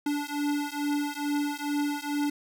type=beating tone pair; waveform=square; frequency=289.8 / 292.1 Hz; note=D4 / D4; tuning=-23 / -9 cents; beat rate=2.3 Hz; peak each=-31 dBFS; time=0.06-2.3 s; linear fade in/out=5 ms; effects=none